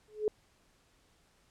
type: tone with exponential growth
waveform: sine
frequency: 425.4 Hz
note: G#4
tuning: 42 cents sharp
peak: -23 dBFS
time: 0.08-0.28 s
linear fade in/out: 1 ms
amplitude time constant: 43 ms
effects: pink hiss -68 dBFS RMS until 1.5 s + low-pass 10000 Hz 12 dB/octave